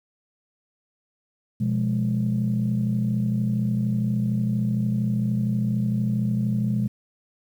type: chord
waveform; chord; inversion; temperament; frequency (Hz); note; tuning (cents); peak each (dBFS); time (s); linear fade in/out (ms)
sine; F diminished; second; equal; 123.47 / 174.61 / 207.7; Cb3 / F3 / Ab3; 0 / 0 / 0; -23 / -29 / -23; 1.6-6.88; 10
effects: tanh soft clip ceiling -14 dBFS + 9-bit